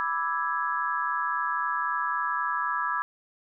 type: chord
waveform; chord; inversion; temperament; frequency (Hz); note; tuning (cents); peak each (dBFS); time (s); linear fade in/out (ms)
sine; E dominant seventh; second; equal; 987.8 / 1174.7 / 1318.5 / 1661.2; B5 / D6 / E6 / G#6; 0 / 0 / 0 / 0; -31; 0-3.02; 0
effects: none